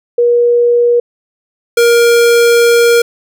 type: tone pair in turn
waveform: sine / square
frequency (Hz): 478.6 / 470.9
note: A#4 / A#4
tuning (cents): +46 / +18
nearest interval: unison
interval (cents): 28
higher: first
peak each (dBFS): -6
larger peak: neither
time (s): 0.18-1 / 1.77-3.02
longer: second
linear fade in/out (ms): 5
effects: none